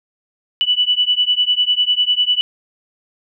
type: beating tone pair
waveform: sine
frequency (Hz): 2960 / 2970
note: F#7 / F#7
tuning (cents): 0 / +6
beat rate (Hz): 10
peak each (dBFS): -16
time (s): 0.61-2.41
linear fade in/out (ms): 0
effects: none